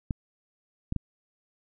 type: clicks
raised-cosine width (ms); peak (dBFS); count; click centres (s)
5; -16; 3; 0.108 / 0.924 / 0.963
effects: none